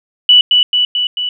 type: tone with echo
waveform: sine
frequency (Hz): 2960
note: F#7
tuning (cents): 0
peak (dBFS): -3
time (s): 0.29-0.41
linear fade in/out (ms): 2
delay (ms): 220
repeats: 4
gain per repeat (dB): -3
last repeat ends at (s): 1.29
effects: none